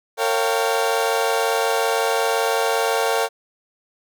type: chord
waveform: 30% pulse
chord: G half-diminished seventh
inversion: first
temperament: equal with one note detuned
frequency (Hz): 456.6 / 554.4 / 698.5 / 784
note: Bb4 / Db5 / F5 / G5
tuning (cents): -36 / 0 / 0 / 0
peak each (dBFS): -19 / -22 / -22 / -23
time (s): 0.17-3.29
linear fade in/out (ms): 50
effects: none